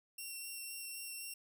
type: tone with vibrato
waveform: 5% pulse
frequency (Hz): 2730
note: F7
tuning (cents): -40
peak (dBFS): -35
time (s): 0.18-1.34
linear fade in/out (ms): 5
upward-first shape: triangle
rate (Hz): 3.9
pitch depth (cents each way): 12
effects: none